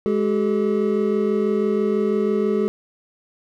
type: tone cluster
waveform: triangle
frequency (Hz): 209.1 / 384.3 / 430.4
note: G#3 / G4 / A4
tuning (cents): +12 / -34 / -38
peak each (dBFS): -20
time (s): 0.06-2.68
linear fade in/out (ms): 0
effects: none